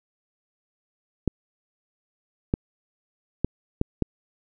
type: clicks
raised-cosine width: 3 ms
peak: -8 dBFS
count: 5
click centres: 1.277 / 2.539 / 3.446 / 3.814 / 4.023 s
effects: none